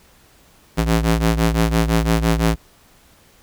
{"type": "ring-modulated tone", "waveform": "sawtooth", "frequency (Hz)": 111.7, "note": "A2", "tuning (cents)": 27, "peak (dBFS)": -8, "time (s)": [0.77, 2.56], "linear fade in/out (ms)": 20, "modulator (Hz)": 52.9, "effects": ["pink hiss -52 dBFS RMS until 3.42 s"]}